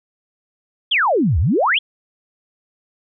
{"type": "exponential two-way sweep", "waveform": "sine", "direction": "down then up", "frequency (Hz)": [3520, 67.6, 3520], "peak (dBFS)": -13, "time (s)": [0.91, 1.79], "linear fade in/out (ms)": 10, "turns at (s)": 1.39, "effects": []}